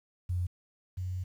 sine tone pair in turn, 89.3 / 91.7 Hz, F2 / F#2, +39 / -15 cents, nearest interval unison, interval 46 cents, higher second, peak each -28 / -32 dBFS, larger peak first, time 0.29-0.47 / 0.97-1.24 s, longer second, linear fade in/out 10 ms, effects 10-bit

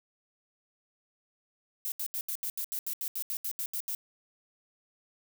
violet noise bursts, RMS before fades -34 dBFS, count 15, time 1.85-3.949 s, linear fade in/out 0 ms, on 69 ms, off 76 ms, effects none

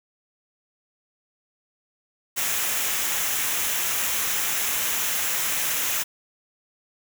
white noise with comb filter, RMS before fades -25 dBFS, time 2.36-6.04 s, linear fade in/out 20 ms, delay 0.22 ms, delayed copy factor -0.5, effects none

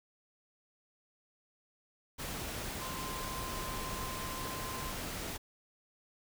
sine tone in noise, 1040 Hz, C6, 11 cents flat, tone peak -43 dBFS, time 2.8-4.93 s, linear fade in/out 20 ms, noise pink, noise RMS -40 dBFS, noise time 2.18-5.38 s, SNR -6 dB, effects none

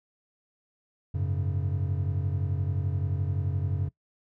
triangle chord, F# suspended second, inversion none, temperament just, 92.5 / 104.06 / 138.75 Hz, F#2 / G#2 / C#3, 0 / +4 / +2 cents, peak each -26 / -32 / -29 dBFS, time 1.14-3.89 s, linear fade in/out 10 ms, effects noise-tail reverb RT60 0.1 s tail -21 dB re dry

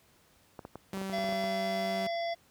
clicks, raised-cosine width 1 ms, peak -27 dBFS, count 12, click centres 0.592 / 0.651 / 0.756 / 0.938 / 0.973 / 1.015 / 1.097 / 1.184 / 1.242 / 1.29 / 1.325 / 1.44 s
sawtooth tone, 192.7 Hz, G3, 29 cents flat, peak -31 dBFS, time 0.93-2.07 s, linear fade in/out 2 ms
harmonic tone, 679 Hz, F5, 49 cents flat, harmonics 1 / 3 / 5 / 7 / 8, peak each -31 / -41 / -45 / -48 / -49 dBFS, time 1.12-2.35 s, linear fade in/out 20 ms
effects pink hiss -64 dBFS RMS until 2.5 s + high-pass 60 Hz 12 dB/octave

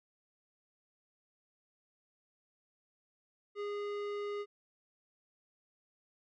sine tone with tanh clipping, 410.6 Hz, G#4, 20 cents flat, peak -38 dBFS, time 3.55-4.46 s, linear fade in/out 50 ms, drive 16 dB, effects none

